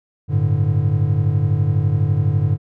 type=chord; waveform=triangle; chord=G suspended second; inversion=none; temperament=equal with one note detuned; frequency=98 / 110 / 146.41 Hz; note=G2 / A2 / D3; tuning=0 / 0 / -5 cents; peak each=-17 dBFS; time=0.28-2.58 s; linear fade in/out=50 ms; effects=none